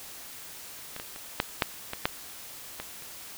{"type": "clicks", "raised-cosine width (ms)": 0.3, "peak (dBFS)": [-21, -20, -26, -7, -6, -16, -7, -18, -29], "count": 9, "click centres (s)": [0.964, 0.999, 1.161, 1.401, 1.622, 1.934, 2.055, 2.8, 3.023], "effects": ["white hiss -44 dBFS RMS until 3.37 s"]}